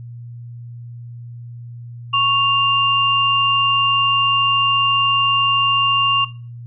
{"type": "tone pair together", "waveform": "sine", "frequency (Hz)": [1108.7, 2794], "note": ["C#6", "F7"], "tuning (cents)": [0, 0], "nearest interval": "octave + major third", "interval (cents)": 1600, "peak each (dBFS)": -16, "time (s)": [2.13, 6.25], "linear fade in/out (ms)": 10, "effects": ["noise-tail reverb RT60 0.4 s tail -19 dB re dry", "added 119 Hz sine -31 dBFS peak until 6.66 s"]}